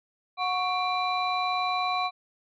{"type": "tone cluster", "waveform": "sine", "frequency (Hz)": [730, 1113, 2366, 3971], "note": ["F#5", "C#6", "D7", "B7"], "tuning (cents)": [-24, 7, 12, 9], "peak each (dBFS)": [-28, -28, -33, -34], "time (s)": [0.37, 2.11], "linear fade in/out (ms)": 50, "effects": ["tanh soft clip ceiling -15 dBFS"]}